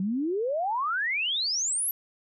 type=exponential sweep; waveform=sine; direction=up; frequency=180.9 to 12000 Hz; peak=-25 dBFS; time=0-1.91 s; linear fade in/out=2 ms; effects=none